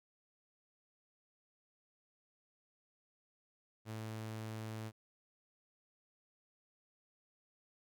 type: tone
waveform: sawtooth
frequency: 110 Hz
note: A2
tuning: in tune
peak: -38 dBFS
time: 3.85-4.92 s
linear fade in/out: 50 ms
effects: none